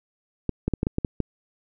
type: clicks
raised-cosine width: 3 ms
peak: -10 dBFS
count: 8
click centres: 0.493 / 0.68 / 0.737 / 0.831 / 0.869 / 0.984 / 1.048 / 1.203 s
effects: none